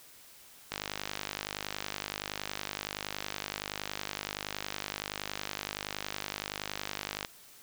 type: click train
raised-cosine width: 0.2 ms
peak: -16 dBFS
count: 332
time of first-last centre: 0.72-7.249 s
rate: 50.7 Hz
effects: white hiss -55 dBFS RMS until 7.62 s